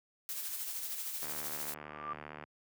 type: noise with tremolo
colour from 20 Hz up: blue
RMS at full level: -38 dBFS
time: 0.29-1.74 s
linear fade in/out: 0 ms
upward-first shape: sine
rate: 13 Hz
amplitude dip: 40%
type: click train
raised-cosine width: 0.5 ms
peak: -29 dBFS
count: 92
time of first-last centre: 1.23-2.438 s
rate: 75.3 Hz
type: tone with exponential growth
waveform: sine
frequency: 1183 Hz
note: D6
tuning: 12 cents sharp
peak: -33 dBFS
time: 1.76-2.13 s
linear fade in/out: 5 ms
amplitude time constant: 79 ms
effects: high-pass 100 Hz 12 dB/octave